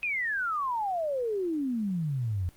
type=exponential sweep; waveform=sine; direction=down; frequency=2541 to 84.7 Hz; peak=-27 dBFS; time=0.03-2.49 s; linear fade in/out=0 ms; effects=pink hiss -59 dBFS RMS until 2.56 s + Opus 24 kbps